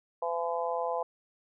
harmonic tone, 169.2 Hz, E3, 45 cents sharp, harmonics 3 / 4 / 5 / 6, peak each -33 / -34 / -35 / -36 dBFS, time 0.22-1.03 s, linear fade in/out 5 ms, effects none

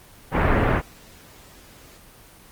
pink low-pass noise, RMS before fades -19 dBFS, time 0.31-0.82 s, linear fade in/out 50 ms, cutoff 2100 Hz, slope 24 dB/octave, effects pink hiss -48 dBFS RMS until 2.51 s + Opus 24 kbps

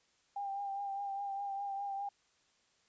sine tone with vibrato, 796 Hz, G5, 26 cents sharp, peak -36 dBFS, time 0.36-2.09 s, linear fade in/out 5 ms, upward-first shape triangle, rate 4.9 Hz, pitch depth 34 cents each way, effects white hiss -72 dBFS RMS until 2.88 s + resampled to 16000 Hz

